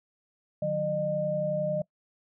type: tone cluster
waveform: sine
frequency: 152.5 / 183.7 / 609 Hz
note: D#3 / F#3 / D#5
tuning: -34 / -12 / -37 cents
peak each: -34 / -35 / -27 dBFS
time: 0.62-1.82 s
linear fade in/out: 5 ms
effects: noise-tail reverb RT60 0.1 s tail -22 dB re dry